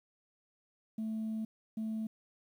sine tone bursts at uneven times, 220 Hz, A3, in tune, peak -32 dBFS, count 2, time 0.98-1.45 / 1.77-2.07 s, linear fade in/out 5 ms, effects tanh soft clip ceiling -32 dBFS + 11-bit

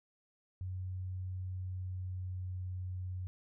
sine tone with pitch glide, 92.5 to 91.75 Hz, F#2 to F#2, 0 to -14 cents, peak -37 dBFS, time 0.61-3.27 s, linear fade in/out 0 ms, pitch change -14 cents, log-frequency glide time 1.47-2.63 s, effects none

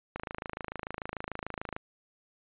click train, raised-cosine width 0.5 ms, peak -20 dBFS, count 44, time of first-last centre 0.16-1.764 s, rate 26.8 Hz, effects resampled to 8000 Hz

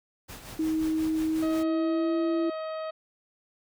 pink noise with tremolo, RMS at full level -41 dBFS, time 0.28-1.64 s, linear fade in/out 20 ms, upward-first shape sine, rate 5.6 Hz, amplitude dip 55%
sine tone with pitch glide, 316.6 to 332.9 Hz, D#4 to E4, +30 to +17 cents, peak -24 dBFS, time 0.59-2.5 s, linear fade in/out 5 ms, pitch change +87 cents, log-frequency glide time 1.28-2.16 s
harmonic tone, 633 Hz, D#5, 30 cents sharp, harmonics 1 / 2 / 3 / 4 / 5 / 6 / 7, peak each -32 / -39 / -49 / -52 / -53 / -54 / -55 dBFS, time 1.42-2.91 s, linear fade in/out 10 ms
effects none

